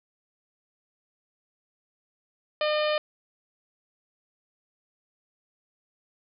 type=harmonic tone; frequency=606 Hz; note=D#5; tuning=46 cents flat; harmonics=1 / 2 / 3 / 4 / 5 / 6 / 7 / 8; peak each=-24 / -32 / -35 / -35 / -35 / -39 / -40 / -43 dBFS; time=2.61-2.98 s; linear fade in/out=2 ms; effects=none